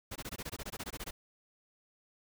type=noise bursts; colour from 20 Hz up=pink; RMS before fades=-41 dBFS; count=15; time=0.11-1.11 s; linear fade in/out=10 ms; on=48 ms; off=20 ms; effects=none